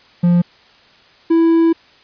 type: tone pair in turn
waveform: triangle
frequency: 174.61 / 330.2 Hz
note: F3 / E4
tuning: 0 / +3 cents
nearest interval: major seventh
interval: 1103 cents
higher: second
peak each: -7 dBFS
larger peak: neither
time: 0.23-0.42 / 1.3-1.73 s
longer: second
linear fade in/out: 10 ms
effects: white hiss -48 dBFS RMS until 2.03 s + resampled to 11025 Hz